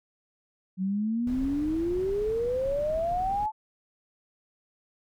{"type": "exponential sweep", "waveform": "sine", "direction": "up", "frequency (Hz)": [183.4, 880], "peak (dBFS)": -25, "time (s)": [0.77, 3.52], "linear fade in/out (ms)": 50}
{"type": "noise", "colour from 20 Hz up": "brown", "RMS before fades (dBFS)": -39, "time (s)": [1.27, 3.46], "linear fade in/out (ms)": 2}
{"effects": []}